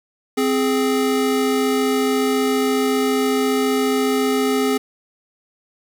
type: tone pair together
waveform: square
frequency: 261.6 / 417.8 Hz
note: C4 / G#4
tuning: 0 / +10 cents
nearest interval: minor sixth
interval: 810 cents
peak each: -20 dBFS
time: 0.37-4.78 s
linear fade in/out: 10 ms
effects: 7-bit